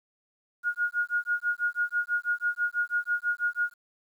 sine tone with tremolo, 1435 Hz, F6, 47 cents sharp, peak -22 dBFS, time 0.63-3.74 s, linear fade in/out 50 ms, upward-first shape sine, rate 6.1 Hz, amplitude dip 100%, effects 10-bit

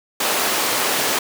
pink high-pass noise, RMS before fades -20 dBFS, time 0.2-1.19 s, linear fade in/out 5 ms, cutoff 410 Hz, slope 12 dB/octave, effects none

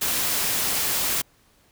white noise, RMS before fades -24 dBFS, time 0.01-1.22 s, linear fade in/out 10 ms, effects pink hiss -60 dBFS RMS until 1.71 s

